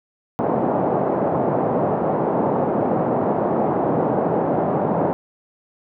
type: band-pass noise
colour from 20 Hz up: white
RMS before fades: -20 dBFS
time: 0.39-5.13 s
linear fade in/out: 0 ms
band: 130 to 790 Hz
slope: 24 dB/octave
effects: none